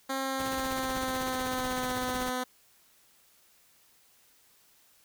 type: tone with pitch glide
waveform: 10% pulse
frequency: 267.8 to 252.8 Hz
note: C4 to B3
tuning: +40 to +41 cents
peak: -22 dBFS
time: 0.09-2.44 s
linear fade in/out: 10 ms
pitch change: -99 cents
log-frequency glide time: 0.2-1.92 s
type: noise with tremolo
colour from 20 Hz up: pink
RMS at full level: -38 dBFS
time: 0.39-2.3 s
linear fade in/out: 5 ms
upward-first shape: sine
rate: 16 Hz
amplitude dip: 75%
effects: white hiss -63 dBFS RMS until 5.04 s